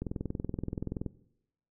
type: click train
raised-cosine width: 3 ms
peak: -21 dBFS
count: 23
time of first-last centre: 0.02-1.063 s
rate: 21.1 Hz
effects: noise-tail reverb RT60 0.8 s tail -19 dB re dry